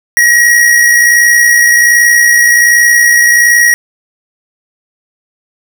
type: tone with amplitude modulation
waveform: square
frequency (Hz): 1901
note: A#6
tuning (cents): +33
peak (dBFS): -3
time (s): 0.17-3.74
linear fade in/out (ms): 0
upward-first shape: sine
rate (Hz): 61.3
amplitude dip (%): 35
effects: 7-bit